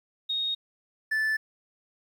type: tone pair in turn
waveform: sine / triangle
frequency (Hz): 3729 / 1751.7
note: A#7 / A6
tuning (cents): 0 / -8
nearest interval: octave + minor second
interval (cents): 1308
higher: first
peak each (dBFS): -26 / -22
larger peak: second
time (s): 0.29-0.55 / 1.11-1.37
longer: neither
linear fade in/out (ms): 10
effects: 10-bit